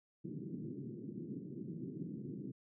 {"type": "band-pass noise", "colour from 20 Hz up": "pink", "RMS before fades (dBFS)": -45, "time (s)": [0.24, 2.52], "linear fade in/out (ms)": 10, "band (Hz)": [130, 370], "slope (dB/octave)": 48, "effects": []}